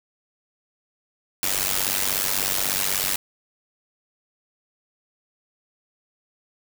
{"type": "noise with amplitude modulation", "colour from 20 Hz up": "white", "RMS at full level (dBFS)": -20, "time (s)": [1.43, 3.16], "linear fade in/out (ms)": 0, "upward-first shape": "sine", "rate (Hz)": 96.4, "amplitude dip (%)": 90, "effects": []}